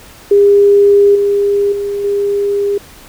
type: tone with level steps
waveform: sine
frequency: 404.1 Hz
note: G#4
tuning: 47 cents flat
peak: -4 / -9 / -15 / -11 dBFS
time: 0.31-2.78 s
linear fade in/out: 5 ms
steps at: 1.15 / 1.72 / 2.04 s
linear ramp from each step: 5 ms
effects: pink hiss -38 dBFS RMS until 3.08 s